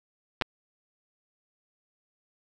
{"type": "clicks", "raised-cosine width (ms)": 0.3, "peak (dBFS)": -10, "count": 2, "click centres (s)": [0.413, 0.421], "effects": []}